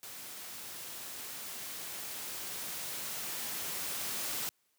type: noise with level ramp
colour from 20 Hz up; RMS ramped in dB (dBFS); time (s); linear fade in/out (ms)
white; -46 to -36; 0.03-4.49; 0
effects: white hiss -75 dBFS RMS until 4.78 s + high-pass 100 Hz 12 dB/octave